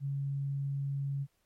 sine tone, 139.2 Hz, C#3, 8 cents sharp, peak -31 dBFS, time 0-1.27 s, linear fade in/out 50 ms, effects pink hiss -75 dBFS RMS until 1.45 s + MP3 64 kbps

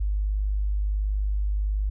sine tone, 50.7 Hz, G#1, 41 cents flat, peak -22 dBFS, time 0-1.9 s, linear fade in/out 10 ms, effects none

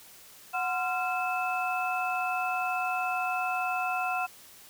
sine tone cluster, 736 / 1032 / 1379 / 2617 Hz, F#5 / C6 / F6 / E7, -9 / -24 / -22 / -13 cents, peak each -30 / -37 / -33 / -34 dBFS, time 0.53-4.27 s, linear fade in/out 20 ms, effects white hiss -52 dBFS RMS until 4.69 s

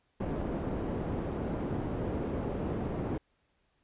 white low-pass noise, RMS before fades -34 dBFS, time 0.2-3.18 s, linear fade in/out 5 ms, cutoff 380 Hz, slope 12 dB/octave, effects pink hiss -74 dBFS RMS until 3.83 s + resampled to 8000 Hz

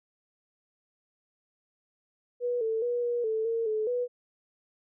sine tone with pitch steps, 487.2 / 445.5 / 483.4 / 479.4 / 440.4 / 457.6 / 432.3 / 490.8 Hz, B4 / A4 / B4 / A#4 / A4 / A#4 / A4 / B4, -24 / +22 / -37 / +48 / +2 / -32 / -31 / -11 cents, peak -26 dBFS, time 2.4-4.08 s, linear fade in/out 50 ms, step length 210 ms, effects none

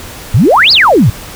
sine exponential two-way sweep, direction up then down, 89.8 to 5210 to 89.8 Hz, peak -3 dBFS, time 0.34-1.1 s, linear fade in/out 5 ms, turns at 0.72 s, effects pink hiss -28 dBFS RMS until 1.35 s

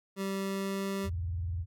25% pulse tone with pitch glide, 194.5 to 195.74 Hz, G3 to G3, -13 to -2 cents, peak -28 dBFS, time 0.16-1.1 s, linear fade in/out 50 ms, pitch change +11 cents, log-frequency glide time 0.41-0.9 s
sine tone with vibrato, 85.3 Hz, F2, 40 cents flat, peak -31 dBFS, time 1.03-1.66 s, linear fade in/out 50 ms, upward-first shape square, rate 20 Hz, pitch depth 200 cents each way
effects none

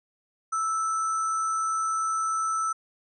sine tone with sample-and-hold, 1318.5 Hz, E6, in tune, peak -24 dBFS, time 0.52-2.73 s, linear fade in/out 10 ms, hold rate 7350 Hz, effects resampled to 22050 Hz

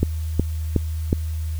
click train, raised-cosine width 3 ms, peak -5 dBFS, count 4, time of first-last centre 0.03-1.129 s, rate 2.73 Hz, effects added 79 Hz sine -23 dBFS peak until 1.59 s + white hiss -46 dBFS RMS until 1.59 s

